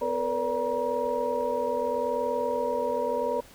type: tone cluster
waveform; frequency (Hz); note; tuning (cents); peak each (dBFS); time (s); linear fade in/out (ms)
sine; 252 / 448.3 / 489.1 / 577 / 952; B3 / A4 / B4 / D5 / A#5; +35 / +32 / -17 / -31 / +36; -37 / -32 / -29 / -30 / -31; 0.01-3.41; 10
effects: tanh soft clip ceiling -14 dBFS + pink hiss -52 dBFS RMS until 3.54 s